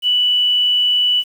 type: tone with quantisation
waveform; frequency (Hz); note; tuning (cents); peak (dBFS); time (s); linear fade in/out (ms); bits
sine; 2963; F#7; +2; -12; 0.02-1.24; 50; 7
effects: none